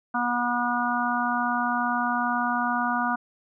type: harmonic tone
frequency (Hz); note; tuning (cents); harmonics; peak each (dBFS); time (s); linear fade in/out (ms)
242.3; B3; -33; 1 / 3 / 4 / 5 / 6; -29 / -29 / -29 / -29 / -29; 0.14-3.16; 10
effects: none